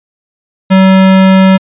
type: tone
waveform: square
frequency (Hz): 190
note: F#3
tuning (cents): +46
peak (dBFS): -3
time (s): 0.7-1.58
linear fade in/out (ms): 20
effects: resampled to 8000 Hz